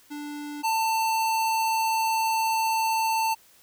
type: tone pair in turn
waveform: square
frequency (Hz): 293.7 / 892.4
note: D4 / A5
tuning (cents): 0 / +24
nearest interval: octave + perfect fifth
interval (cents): 1924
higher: second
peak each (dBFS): -34 / -23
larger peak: second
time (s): 0.1-0.63 / 0.63-3.35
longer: second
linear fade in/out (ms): 20
effects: white hiss -57 dBFS RMS until 3.62 s